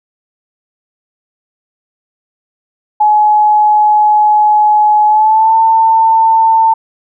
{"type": "tone with pitch glide", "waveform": "sine", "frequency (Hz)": [846, 895.3], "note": ["G#5", "A5"], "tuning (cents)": [32, 30], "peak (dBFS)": -5, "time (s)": [3, 6.74], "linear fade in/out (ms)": 10, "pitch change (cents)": 98, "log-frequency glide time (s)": [5.06, 5.56], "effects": []}